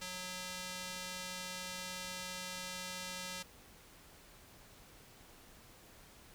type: tone with band-pass filter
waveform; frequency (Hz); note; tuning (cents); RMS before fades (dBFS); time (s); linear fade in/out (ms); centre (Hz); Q
square; 183; F#3; -19; -44; 0.01-3.43; 10; 5400; 0.65
effects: pink hiss -59 dBFS RMS until 6.34 s